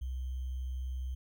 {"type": "tone with sample-and-hold", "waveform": "sine", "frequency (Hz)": 64, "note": "C2", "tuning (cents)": -38, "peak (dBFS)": -34, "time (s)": [0.01, 1.15], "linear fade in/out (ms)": 10, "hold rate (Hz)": 3150, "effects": []}